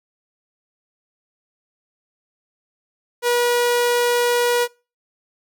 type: tone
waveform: sawtooth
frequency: 482.7 Hz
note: B4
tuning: 40 cents flat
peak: -12 dBFS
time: 3.22-4.68 s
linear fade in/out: 50 ms
effects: noise-tail reverb RT60 0.3 s tail -23 dB re dry

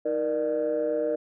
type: tone cluster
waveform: sine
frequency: 314.6 / 471.5 / 599 Hz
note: D#4 / A#4 / D5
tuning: +19 / +20 / +34 cents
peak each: -31 / -26 / -26 dBFS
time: 0.05-1.16 s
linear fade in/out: 10 ms
effects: tanh soft clip ceiling -18 dBFS

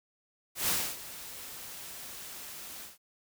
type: noise with ADSR envelope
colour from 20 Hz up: white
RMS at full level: -28 dBFS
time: 0.55-2.98 s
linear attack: 130 ms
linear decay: 280 ms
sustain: -16 dB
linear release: 160 ms
effects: none

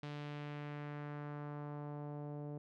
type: tone with low-pass filter sweep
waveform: sawtooth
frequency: 146.83 Hz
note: D3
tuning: in tune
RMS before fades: -45 dBFS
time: 0.03-2.58 s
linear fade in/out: 2 ms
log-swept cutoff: 3800 to 560 Hz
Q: 1.3
effects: none

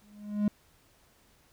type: tone with exponential growth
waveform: triangle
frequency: 207.7 Hz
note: G#3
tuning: in tune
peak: -19 dBFS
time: 0.02-0.48 s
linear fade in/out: 2 ms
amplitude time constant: 100 ms
effects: pink hiss -64 dBFS RMS until 1.52 s

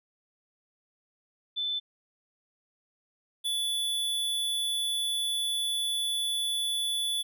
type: tone pair in turn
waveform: sine / square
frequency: 3520 / 3450 Hz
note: A7 / A7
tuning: 0 / -35 cents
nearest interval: unison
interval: 35 cents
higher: first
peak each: -28 dBFS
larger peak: neither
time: 1.56-1.8 / 3.44-7.23 s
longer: second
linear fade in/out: 20 ms
effects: none

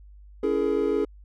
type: chord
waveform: triangle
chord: A# half-diminished seventh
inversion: first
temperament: just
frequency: 279.7 / 335.6 / 419.5 / 466.2 Hz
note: C#4 / E4 / G#4 / A#4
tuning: +16 / +31 / +17 / 0 cents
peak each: -27 / -27 / -22 / -27 dBFS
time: 0.43-1.05 s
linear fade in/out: 5 ms
effects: added 50 Hz sine -45 dBFS peak until 1.24 s

